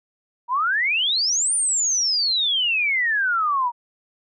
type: exponential two-way sweep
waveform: sine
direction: up then down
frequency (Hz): 932.3 to 9397 to 932.3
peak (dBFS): -18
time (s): 0.48-3.72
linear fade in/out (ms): 50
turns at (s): 1.54
effects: none